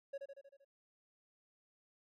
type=tone with echo; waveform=triangle; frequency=554.4 Hz; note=C#5; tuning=in tune; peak=-38 dBFS; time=0.13-0.18 s; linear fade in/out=10 ms; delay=78 ms; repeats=6; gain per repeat=-4 dB; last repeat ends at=0.648 s; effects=none